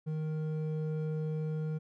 triangle tone pair together, 155.56 / 467.2 Hz, D#3 / A#4, 0 / +4 cents, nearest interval octave + perfect fifth, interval 1904 cents, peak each -30 / -40 dBFS, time 0.06-1.79 s, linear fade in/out 20 ms, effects none

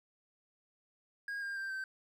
triangle tone with pitch steps, 1633 / 1604.9 / 1577.4 / 1550.3 Hz, G#6 / G6 / G6 / G6, -30 / +40 / +10 / -20 cents, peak -35 dBFS, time 1.28-1.84 s, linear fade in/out 2 ms, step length 140 ms, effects none

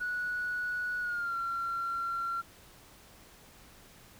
sine tone with pitch glide, 1468 to 1369.7 Hz, F#6 to F6, -14 to -34 cents, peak -30 dBFS, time 0-2.42 s, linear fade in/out 20 ms, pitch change -120 cents, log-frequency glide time 1-1.35 s, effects tanh soft clip ceiling -27 dBFS + pink hiss -56 dBFS RMS until 4.19 s

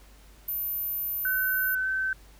sine tone, 13540 Hz, G#9, 32 cents sharp, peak -28 dBFS, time 0.48-1.75 s, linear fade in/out 5 ms
sine tone with pitch glide, 1517 to 1538.2 Hz, F#6 to G6, +43 to -33 cents, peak -25 dBFS, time 1.25-2.13 s, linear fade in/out 2 ms, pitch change +24 cents, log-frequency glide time 1.8-1.88 s
effects added 50 Hz sine -51 dBFS peak until 2.39 s + pink hiss -57 dBFS RMS until 2.39 s

